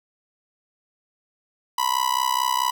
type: tone with amplitude modulation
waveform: 45% pulse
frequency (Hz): 987.8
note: B5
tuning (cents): 0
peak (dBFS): -16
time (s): 1.78-2.71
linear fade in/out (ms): 5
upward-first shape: sine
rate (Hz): 64.6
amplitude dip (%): 95
effects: none